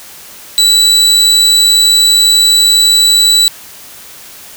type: tone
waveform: 35% pulse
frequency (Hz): 3951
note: B7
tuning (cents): 0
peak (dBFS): -3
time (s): 0.58-3.48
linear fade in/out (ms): 0
effects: white hiss -33 dBFS RMS until 4.56 s